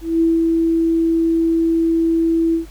sine tone with ADSR envelope, 329.6 Hz, E4, in tune, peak -11 dBFS, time 0.01-2.66 s, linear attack 200 ms, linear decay 190 ms, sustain -2 dB, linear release 120 ms, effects added 50 Hz sine -36 dBFS peak until 2.7 s + pink hiss -47 dBFS RMS until 2.7 s

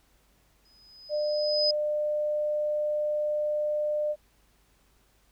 sine tone with exponential growth, 5020 Hz, D#8, 15 cents sharp, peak -21 dBFS, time 0.65-1.71 s, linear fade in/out 5 ms, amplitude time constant 230 ms
sine tone, 600 Hz, D5, 37 cents sharp, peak -25 dBFS, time 1.09-4.16 s, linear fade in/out 50 ms
effects added 50 Hz sine -66 dBFS peak until 5.31 s + pink hiss -66 dBFS RMS until 5.31 s

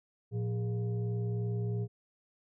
sine tone with frequency modulation, 115 Hz, A#2, 23 cents flat, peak -30 dBFS, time 0.31-1.88 s, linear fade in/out 50 ms, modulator 293 Hz, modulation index 0.64, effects none

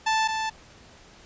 sawtooth tone pair in turn, 880 / 880 Hz, A5 / A5, 0 / 0 cents, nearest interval unison, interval 0 cents, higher neither, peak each -17 / -22 dBFS, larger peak first, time 0.06-0.28 / 0.28-0.5 s, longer neither, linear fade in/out 10 ms, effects pink hiss -51 dBFS RMS until 1.25 s + resampled to 16000 Hz

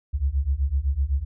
sine beating tone pair, 65 / 72.9 Hz, C2 / D2, -11 / -12 cents, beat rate 7.9 Hz, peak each -24 / -23 dBFS, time 0.13-1.25 s, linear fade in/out 20 ms, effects none

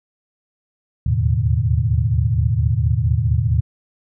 sine tone cluster, 75 / 79.4 / 108.6 / 123.6 / 148.5 Hz, D2 / D#2 / A2 / B2 / D3, +37 / +36 / -22 / +2 / +20 cents, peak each -26 / -20 / -18 / -21 / -25 dBFS, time 1.06-3.61 s, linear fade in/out 5 ms, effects none

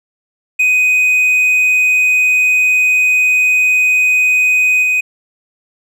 triangle tone with level steps, 2501 Hz, D#7, 8 cents sharp, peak -7 / -9 dBFS, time 0.59-5.01 s, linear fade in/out 10 ms, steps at 4.82 s, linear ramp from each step 20 ms, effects none

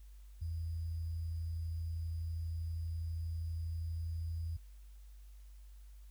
sine tone with sample-and-hold, 82.41 Hz, E2, in tune, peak -36 dBFS, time 0.41-4.57 s, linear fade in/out 10 ms, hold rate 4900 Hz, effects added 50 Hz sine -51 dBFS peak until 6.1 s + white hiss -71 dBFS RMS until 6.1 s

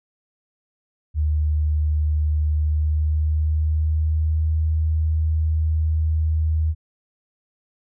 sine tone with pitch glide, 76 to 78.73 Hz, D#2 to D#2, -40 to +21 cents, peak -17 dBFS, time 1.14-6.75 s, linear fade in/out 50 ms, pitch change +61 cents, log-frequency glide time 2.54-4.57 s, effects none

